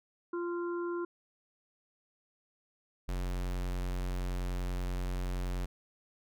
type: harmonic tone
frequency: 346.6 Hz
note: F4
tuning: 13 cents flat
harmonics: 1 / 3 / 4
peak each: -33 / -43 / -45 dBFS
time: 0.33-1.05 s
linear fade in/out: 5 ms
type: tone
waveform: square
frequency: 45.23 Hz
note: F#1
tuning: 39 cents flat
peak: -33 dBFS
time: 3.08-5.66 s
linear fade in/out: 10 ms
effects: none